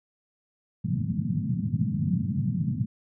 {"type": "band-pass noise", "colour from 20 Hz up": "white", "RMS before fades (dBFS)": -27, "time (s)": [0.84, 2.86], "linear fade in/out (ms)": 10, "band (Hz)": [100, 210], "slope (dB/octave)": 48, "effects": []}